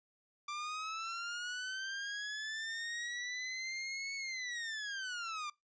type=linear two-way sweep; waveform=sawtooth; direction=up then down; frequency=1174.7 to 2217 to 1174.7 Hz; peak=-35 dBFS; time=0.48-5.5 s; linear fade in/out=5 ms; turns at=4.15 s; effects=noise-tail reverb RT60 0.2 s tail -24 dB re dry + resampled to 16000 Hz